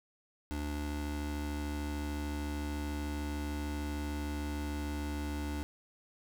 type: tone pair together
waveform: square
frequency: 73.42 / 293.7 Hz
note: D2 / D4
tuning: 0 / 0 cents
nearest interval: 2 octaves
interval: 2400 cents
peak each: -37 / -40 dBFS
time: 0.51-5.63 s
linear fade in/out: 0 ms
effects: none